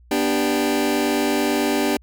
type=chord; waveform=sawtooth; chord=G major; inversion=first; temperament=just; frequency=245 / 294 / 392 Hz; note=B3 / D4 / G4; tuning=-14 / +2 / 0 cents; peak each=-20 / -17 / -19 dBFS; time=0.11-1.97 s; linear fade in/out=5 ms; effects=added 60 Hz sine -47 dBFS peak until 2.02 s